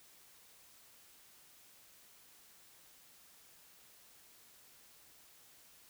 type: silence
effects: white hiss -62 dBFS RMS until 5.89 s